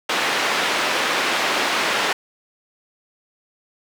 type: band-pass noise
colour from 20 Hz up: white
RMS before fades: -21 dBFS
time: 0.09-2.13 s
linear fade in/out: 5 ms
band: 310 to 2700 Hz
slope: 12 dB/octave
effects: none